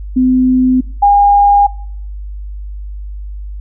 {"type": "tone pair in turn", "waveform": "sine", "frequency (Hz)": [255.5, 811.2], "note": ["C4", "G#5"], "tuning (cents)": [-41, -41], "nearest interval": "octave + minor sixth", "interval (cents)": 2000, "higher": "second", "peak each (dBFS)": [-7, -4], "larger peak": "second", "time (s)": [[0.16, 0.81], [1.02, 1.67]], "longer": "neither", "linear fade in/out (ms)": 10, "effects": ["noise-tail reverb RT60 0.6 s tail -21 dB re dry", "added 50 Hz sine -22 dBFS peak until 3.6 s"]}